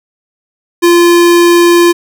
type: tone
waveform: square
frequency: 345.4 Hz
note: F4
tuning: 19 cents flat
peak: -4 dBFS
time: 0.82-1.93 s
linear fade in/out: 20 ms
effects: none